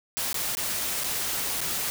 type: noise with dropouts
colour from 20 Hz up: white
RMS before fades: -29 dBFS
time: 0.17-1.9 s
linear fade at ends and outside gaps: 0 ms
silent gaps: 0.329-0.343 / 0.551-0.571 / 1.036-1.042 / 1.606-1.614 s
effects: none